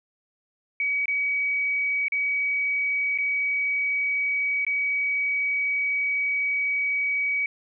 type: tone with dropouts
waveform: sine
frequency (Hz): 2268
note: C#7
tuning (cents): +39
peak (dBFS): -22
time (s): 0.8-7.46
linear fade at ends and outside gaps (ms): 2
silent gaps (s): 1.057-1.081 / 2.083-2.121 / 3.177-3.185 / 4.649-4.666
effects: none